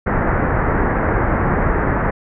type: low-pass noise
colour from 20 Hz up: pink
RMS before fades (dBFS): -17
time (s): 0.06-2.11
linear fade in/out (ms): 10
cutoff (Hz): 1900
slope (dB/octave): 48
effects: none